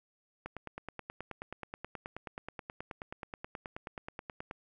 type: click train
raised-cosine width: 0.5 ms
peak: -25 dBFS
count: 39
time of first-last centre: 0.46-4.511 s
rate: 9.38 Hz
effects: none